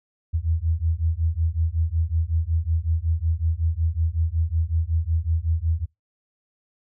sine beating tone pair, 79.2 / 84.6 Hz, D#2 / E2, +31 / +45 cents, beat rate 5.4 Hz, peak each -23 dBFS, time 0.33-5.86 s, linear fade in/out 20 ms, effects noise-tail reverb RT60 0.2 s tail -25 dB re dry

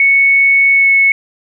sine tone with pitch glide, 2214 to 2201 Hz, C#7 to C#7, -3 to -13 cents, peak -6 dBFS, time 0-1.12 s, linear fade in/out 2 ms, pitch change -10 cents, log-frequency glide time 0.73-0.89 s, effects none

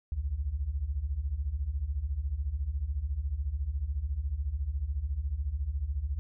sine beating tone pair, 60.8 / 74.8 Hz, B1 / D2, -26 / +32 cents, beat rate 14 Hz, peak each -34 / -31 dBFS, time 0.12-6.19 s, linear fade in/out 0 ms, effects none

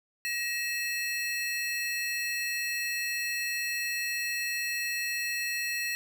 square tone cluster, 1902 / 2625 / 4237 Hz, A#6 / E7 / C8, +34 / -8 / +21 cents, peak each -34 / -34 / -38 dBFS, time 0.25-5.95 s, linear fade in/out 0 ms, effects 11-bit

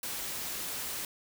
white noise, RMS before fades -37 dBFS, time 0.03-1.05 s, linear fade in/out 2 ms, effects none

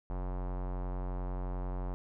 square tone with low-pass filter, 45.69 Hz, F#1, 21 cents flat, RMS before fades -36 dBFS, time 0.1-1.94 s, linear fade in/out 0 ms, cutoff 930 Hz, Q 1.8, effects none

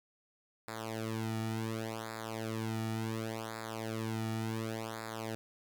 sawtooth tone with flanger, 111.6 Hz, A2, 25 cents sharp, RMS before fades -38 dBFS, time 0.68-5.35 s, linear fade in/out 0 ms, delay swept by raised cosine 0.33 to 1.93 ms, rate 0.69 Hz, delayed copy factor -0.95, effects none

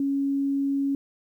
sine tone, 277.2 Hz, C#4, in tune, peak -22 dBFS, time 0-0.95 s, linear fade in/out 2 ms, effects 10-bit

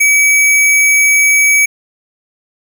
sine tone with sample-and-hold, 2286 Hz, D7, 47 cents flat, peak -6 dBFS, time 0-1.66 s, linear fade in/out 10 ms, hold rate 8820 Hz, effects none

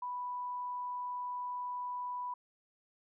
sine tone, 987.8 Hz, B5, in tune, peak -36 dBFS, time 0.02-2.34 s, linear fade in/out 5 ms, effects none

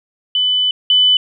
sine tone pair in turn, 3000 / 3000 Hz, F#7 / F#7, +23 / +23 cents, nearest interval unison, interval 0 cents, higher neither, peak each -12 / -8 dBFS, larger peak second, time 0.35-0.71 / 0.9-1.17 s, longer first, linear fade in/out 2 ms, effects none

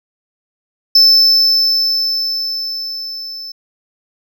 triangle tone with level ramp, 5274 Hz, E8, in tune, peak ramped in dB -3 to -25 dBFS, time 0.95-3.52 s, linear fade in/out 5 ms, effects none

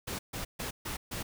pink noise bursts, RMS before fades -37 dBFS, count 5, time 0.07-1.23 s, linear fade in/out 10 ms, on 120 ms, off 140 ms, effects none

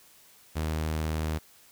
sawtooth tone, 78.4 Hz, D#2, 14 cents sharp, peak -24 dBFS, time 0.55-1.39 s, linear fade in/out 20 ms, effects white hiss -57 dBFS RMS until 1.71 s

